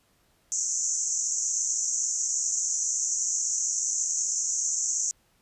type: band-pass noise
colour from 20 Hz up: pink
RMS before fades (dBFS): -28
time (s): 0.52-5.11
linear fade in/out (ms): 0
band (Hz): 6000 to 7400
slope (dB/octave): 96
effects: pink hiss -66 dBFS RMS until 5.41 s + resampled to 32000 Hz